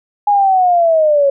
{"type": "linear sweep", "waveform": "sine", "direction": "down", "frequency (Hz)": [830.6, 548], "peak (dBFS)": -8, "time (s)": [0.27, 1.3], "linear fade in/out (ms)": 5, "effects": []}